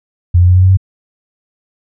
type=tone with pitch steps; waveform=sine; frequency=87.7 / 89.13 / 90.58 / 92.06 / 93.56 / 95.09 Hz; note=F2 / F2 / F#2 / F#2 / F#2 / F#2; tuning=+8 / +36 / -36 / -8 / +20 / +48 cents; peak=-4 dBFS; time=0.34-0.772 s; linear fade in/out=10 ms; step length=72 ms; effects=none